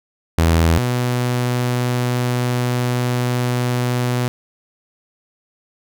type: tone pair in turn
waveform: sawtooth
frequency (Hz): 82.41 / 123.38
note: E2 / B2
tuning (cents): 0 / -1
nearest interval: perfect fifth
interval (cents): 699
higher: second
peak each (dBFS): -8 / -13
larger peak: first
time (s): 0.38-0.78 / 0.78-4.28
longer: second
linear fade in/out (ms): 0
effects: none